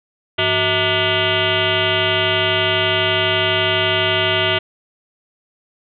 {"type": "tone with frequency modulation", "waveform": "sine", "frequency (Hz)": 1732, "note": "A6", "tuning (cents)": -28, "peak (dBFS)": -14, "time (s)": [0.38, 4.59], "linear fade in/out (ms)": 10, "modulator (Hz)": 272, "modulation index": 5.8, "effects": []}